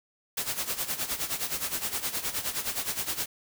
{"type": "noise with tremolo", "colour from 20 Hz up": "white", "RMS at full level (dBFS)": -29, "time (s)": [0.37, 3.26], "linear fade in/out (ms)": 5, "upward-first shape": "sine", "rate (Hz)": 9.6, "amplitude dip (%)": 75, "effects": []}